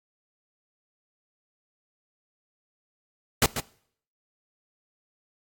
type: noise with echo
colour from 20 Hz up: pink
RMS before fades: -19 dBFS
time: 3.42-3.46 s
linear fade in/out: 2 ms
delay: 140 ms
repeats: 1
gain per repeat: -10 dB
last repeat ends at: 3.6 s
effects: noise-tail reverb RT60 0.6 s tail -21 dB re dry + AAC 64 kbps